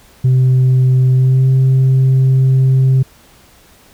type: tone with pitch glide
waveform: sine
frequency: 128.8 to 131.73 Hz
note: C3 to C3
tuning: -27 to +12 cents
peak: -5 dBFS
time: 0.24-3.03 s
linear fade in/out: 10 ms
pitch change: +39 cents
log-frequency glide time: 1.12-1.48 s
effects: tanh soft clip ceiling -6 dBFS + pink hiss -46 dBFS RMS until 3.93 s